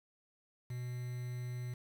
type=tone with quantisation; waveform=triangle; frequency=123.4 Hz; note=B2; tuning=1 cent flat; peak=-36 dBFS; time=0.7-1.74 s; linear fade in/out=5 ms; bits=9; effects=none